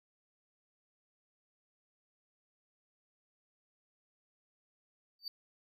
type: tone with exponential growth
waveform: triangle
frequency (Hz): 4604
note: D8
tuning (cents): -35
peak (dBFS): -33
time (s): 5.19-5.28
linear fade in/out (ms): 2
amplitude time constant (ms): 18
effects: none